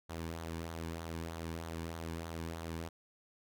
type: tone with flanger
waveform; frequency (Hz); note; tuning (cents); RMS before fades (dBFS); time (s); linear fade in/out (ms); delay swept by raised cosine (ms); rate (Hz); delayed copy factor
sawtooth; 82.41; E2; 0; -42; 0.09-2.89; 10; 0.38 to 1.58; 3.2; -0.5
effects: none